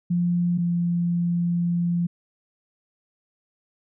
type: tone pair in turn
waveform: sine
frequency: 174.61 / 172.8 Hz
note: F3 / F3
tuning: 0 / -18 cents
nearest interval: unison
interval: 18 cents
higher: first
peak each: -19 / -20 dBFS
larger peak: first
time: 0.1-0.58 / 0.58-2.07 s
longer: second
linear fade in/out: 10 ms
effects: none